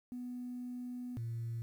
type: tone pair in turn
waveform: sine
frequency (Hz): 246.9 / 115.75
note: B3 / A#2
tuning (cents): 0 / -12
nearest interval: octave + minor second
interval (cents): 1312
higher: first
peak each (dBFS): -39 / -35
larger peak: second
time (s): 0.12-1.17 / 1.17-1.62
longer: first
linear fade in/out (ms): 0
effects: tanh soft clip ceiling -34 dBFS + 11-bit